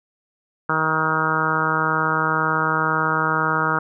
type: harmonic tone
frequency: 158 Hz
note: D#3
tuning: 27 cents sharp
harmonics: 1 / 2 / 3 / 4 / 5 / 6 / 7 / 8 / 9 / 10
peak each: -28 / -30 / -29 / -33 / -31 / -26 / -28 / -23 / -23 / -31 dBFS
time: 0.69-3.79 s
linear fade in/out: 5 ms
effects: none